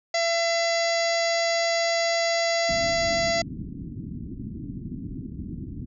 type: harmonic tone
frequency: 674 Hz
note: E5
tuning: 38 cents sharp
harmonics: 1 / 2 / 3 / 4 / 5 / 6 / 7 / 8 / 9 / 10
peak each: -23 / -38 / -28 / -39 / -39 / -36 / -31 / -37 / -42 / -36 dBFS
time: 0.14-3.42 s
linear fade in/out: 5 ms
type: low-pass noise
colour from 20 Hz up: white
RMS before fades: -35 dBFS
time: 2.68-5.86 s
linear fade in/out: 20 ms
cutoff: 300 Hz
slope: 48 dB/octave
effects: none